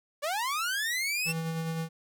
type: linear sweep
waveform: sawtooth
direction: up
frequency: 550 to 2732 Hz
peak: -25 dBFS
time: 0.22-1.33 s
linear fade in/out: 20 ms
type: tone with tremolo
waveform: square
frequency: 163 Hz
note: E3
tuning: 19 cents flat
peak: -30 dBFS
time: 1.25-1.89 s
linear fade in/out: 50 ms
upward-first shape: sine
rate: 9.6 Hz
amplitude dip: 30%
effects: none

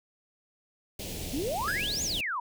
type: band-stop noise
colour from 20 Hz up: pink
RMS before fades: -37 dBFS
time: 0.99-2.21 s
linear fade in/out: 5 ms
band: 660 to 2500 Hz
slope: 24 dB/octave
type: exponential two-way sweep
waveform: sine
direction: up then down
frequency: 246 to 7080 to 915 Hz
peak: -29 dBFS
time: 1.33-2.4 s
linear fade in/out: 5 ms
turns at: 2.03 s
type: tone with exponential decay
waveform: square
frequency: 1661.2 Hz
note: G#6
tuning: in tune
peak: -30 dBFS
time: 1.68-2.24 s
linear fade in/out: 1 ms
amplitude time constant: 120 ms
effects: none

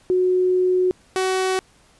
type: tone pair in turn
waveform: sine / sawtooth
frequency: 366.6 / 375.8 Hz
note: F#4 / F#4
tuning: -16 / +27 cents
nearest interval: unison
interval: 43 cents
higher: second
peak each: -15 dBFS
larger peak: neither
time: 0.1-0.91 / 1.16-1.59 s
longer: first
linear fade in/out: 0 ms
effects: pink hiss -55 dBFS RMS until 1.99 s + resampled to 24000 Hz

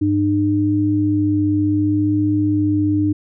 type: tone pair together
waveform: sine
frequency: 101.07 / 302.5 Hz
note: G#2 / D#4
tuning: -47 / -49 cents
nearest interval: octave + perfect fifth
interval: 1898 cents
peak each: -20 / -15 dBFS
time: 0.01-3.13 s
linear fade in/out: 10 ms
effects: none

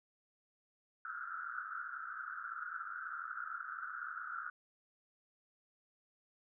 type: band-pass noise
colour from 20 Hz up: pink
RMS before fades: -44 dBFS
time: 1.05-4.5 s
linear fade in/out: 2 ms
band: 1300 to 1500 Hz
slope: 96 dB/octave
effects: none

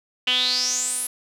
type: tone with band-pass filter sweep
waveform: sawtooth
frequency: 251.3 Hz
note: B3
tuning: 30 cents sharp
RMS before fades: -23 dBFS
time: 0.27-1.07 s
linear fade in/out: 5 ms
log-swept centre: 2900 to 11000 Hz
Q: 9.3
effects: none

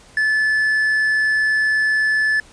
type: tone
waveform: triangle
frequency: 1736 Hz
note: A6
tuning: 24 cents flat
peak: -13 dBFS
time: 0.17-2.4 s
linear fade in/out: 2 ms
effects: pink hiss -47 dBFS RMS until 2.52 s + resampled to 22050 Hz

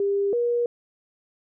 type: tone pair in turn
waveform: sine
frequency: 399.8 / 477.9 Hz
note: G4 / A#4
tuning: +34 / +43 cents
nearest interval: minor third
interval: 309 cents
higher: second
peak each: -20 dBFS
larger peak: neither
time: 0-0.33 / 0.33-0.66 s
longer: neither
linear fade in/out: 2 ms
effects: none

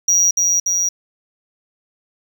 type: tone with echo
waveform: triangle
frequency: 5760 Hz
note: F#8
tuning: 47 cents flat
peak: -10 dBFS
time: 0.08-0.31 s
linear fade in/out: 5 ms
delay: 290 ms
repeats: 2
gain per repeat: -2 dB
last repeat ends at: 0.89 s
effects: 7-bit

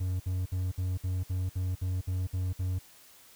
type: tone bursts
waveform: triangle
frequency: 91.8 Hz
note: F#2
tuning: 13 cents flat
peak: -26 dBFS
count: 11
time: 0-2.79 s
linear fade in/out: 10 ms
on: 200 ms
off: 59 ms
effects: white hiss -56 dBFS RMS until 3.35 s

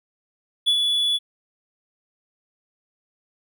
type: tone with ADSR envelope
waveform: triangle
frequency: 3425 Hz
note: A7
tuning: 47 cents flat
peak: -13 dBFS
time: 0.66-1.19 s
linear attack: 21 ms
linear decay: 73 ms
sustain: -4 dB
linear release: 33 ms
effects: none

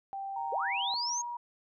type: tone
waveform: sine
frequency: 784 Hz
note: G5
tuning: in tune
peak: -35 dBFS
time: 0.13-0.94 s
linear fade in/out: 0 ms
type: tone with pitch glide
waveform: sine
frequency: 928 to 956.8 Hz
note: A#5 to A#5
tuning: -8 to +45 cents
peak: -35 dBFS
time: 0.36-1.37 s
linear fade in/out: 5 ms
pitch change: +53 cents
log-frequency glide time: 0.49-0.72 s
type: linear sweep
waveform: sine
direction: up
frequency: 394.9 to 6645 Hz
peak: -31 dBFS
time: 0.52-1.22 s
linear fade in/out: 10 ms
effects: none

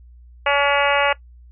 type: harmonic tone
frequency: 283.7 Hz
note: C#4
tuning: 40 cents sharp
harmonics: 2 / 3 / 4 / 5 / 6 / 7 / 8 / 9 / 10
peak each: -20 / -22 / -23 / -24 / -25 / -25 / -26 / -27 / -27 dBFS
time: 0.46-1.13 s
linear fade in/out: 5 ms
effects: noise-tail reverb RT60 0.1 s tail -19 dB re dry + added 60 Hz sine -42 dBFS peak until 1.51 s

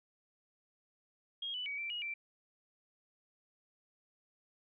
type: tone with pitch steps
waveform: sine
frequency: 3260 / 2981 / 2265 / 2344 / 2891 / 2345 Hz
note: G#7 / F#7 / C#7 / D7 / F#7 / D7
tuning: -33 / +12 / +37 / -4 / -41 / -3 cents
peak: -37 dBFS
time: 1.42-2.14 s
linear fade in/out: 5 ms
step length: 120 ms
effects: none

